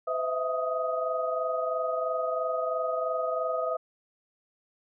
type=tone cluster; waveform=sine; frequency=509 / 646 / 669 / 1250 Hz; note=C5 / E5 / E5 / D#6; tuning=-48 / -35 / +25 / +8 cents; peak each=-32 / -30 / -37 / -32 dBFS; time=0.07-3.77 s; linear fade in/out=10 ms; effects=none